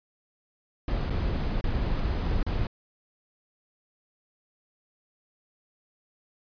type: noise with dropouts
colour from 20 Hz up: brown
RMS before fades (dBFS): -27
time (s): 0.88-2.67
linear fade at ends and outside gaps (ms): 2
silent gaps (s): 1.098-1.104 / 1.611-1.641 / 2.43-2.465
effects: resampled to 11025 Hz